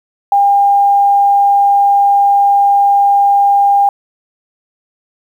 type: tone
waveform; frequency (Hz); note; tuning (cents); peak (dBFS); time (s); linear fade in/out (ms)
sine; 803; G5; +41; -6; 0.32-3.89; 2
effects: 7-bit